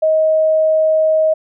sine tone, 630 Hz, D#5, 21 cents sharp, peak -10 dBFS, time 0.02-1.34 s, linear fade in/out 10 ms, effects none

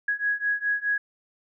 sine beating tone pair, 1661.2 / 1666 Hz, G#6 / G#6, 0 / +5 cents, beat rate 4.8 Hz, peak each -27 / -26 dBFS, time 0.08-0.98 s, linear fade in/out 5 ms, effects none

